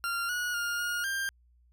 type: tone with pitch steps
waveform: 40% pulse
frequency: 1387 / 1456 / 1414 / 1430 / 1591 Hz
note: F6 / F#6 / F6 / F6 / G6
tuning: -12 / -28 / +21 / +41 / +25 cents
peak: -29 dBFS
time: 0.04-1.29 s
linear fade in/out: 0 ms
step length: 250 ms
effects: added 60 Hz sine -60 dBFS peak until 1.72 s